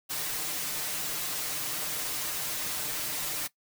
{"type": "noise with comb filter", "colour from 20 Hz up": "white", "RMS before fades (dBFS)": -33, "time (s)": [0.09, 3.48], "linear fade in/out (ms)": 20, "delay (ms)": 6.6, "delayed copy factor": 0.85, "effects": ["noise-tail reverb RT60 0.1 s tail -18 dB re dry"]}